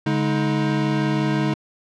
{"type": "tone cluster", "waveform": "square", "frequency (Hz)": [143.6, 209.2, 315.3], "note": ["D3", "G#3", "D#4"], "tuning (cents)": [-39, 13, 23], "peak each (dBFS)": [-23, -25, -24], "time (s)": [0.06, 1.54], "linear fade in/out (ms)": 5, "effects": ["low-pass 4000 Hz 12 dB/octave"]}